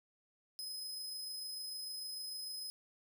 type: tone with amplitude modulation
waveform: sawtooth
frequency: 5070 Hz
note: D#8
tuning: 32 cents sharp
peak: -38 dBFS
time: 0.59-2.7 s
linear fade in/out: 0 ms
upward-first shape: sine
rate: 26.7 Hz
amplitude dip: 25%
effects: none